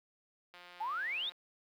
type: click train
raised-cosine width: 0.3 ms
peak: -37 dBFS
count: 139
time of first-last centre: 0.54-1.32 s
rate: 177 Hz
type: exponential sweep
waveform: sine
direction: up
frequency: 818 to 3866 Hz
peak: -34 dBFS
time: 0.8-1.3 s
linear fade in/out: 10 ms
effects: high-pass 400 Hz 12 dB/octave + 11-bit